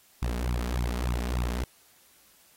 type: tone with flanger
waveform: sawtooth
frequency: 60.4 Hz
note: B1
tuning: 38 cents flat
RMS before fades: -29 dBFS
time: 0.22-1.64 s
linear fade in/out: 5 ms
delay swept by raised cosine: 0.8 to 4.9 ms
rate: 3.4 Hz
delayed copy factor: +0.9
effects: white hiss -60 dBFS RMS until 2.56 s + AAC 48 kbps